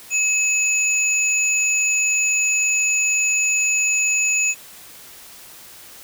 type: tone pair together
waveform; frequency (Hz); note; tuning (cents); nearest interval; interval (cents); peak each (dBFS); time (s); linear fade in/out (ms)
sine; 2563 / 6884; E7 / A8; -49 / -39; octave + perfect fourth; 1710; -19 / -19; 0.1-4.55; 50
effects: white hiss -42 dBFS RMS until 6.03 s